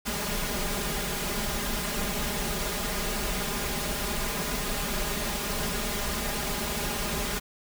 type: noise with comb filter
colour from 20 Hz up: pink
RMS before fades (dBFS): -30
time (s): 0.05-7.4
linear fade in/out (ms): 20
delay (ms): 4.9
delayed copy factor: +0.9
effects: none